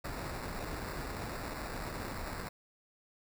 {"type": "noise with sample-and-hold", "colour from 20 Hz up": "pink", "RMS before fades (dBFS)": -40, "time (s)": [0.04, 2.49], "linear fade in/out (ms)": 10, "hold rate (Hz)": 3150, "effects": []}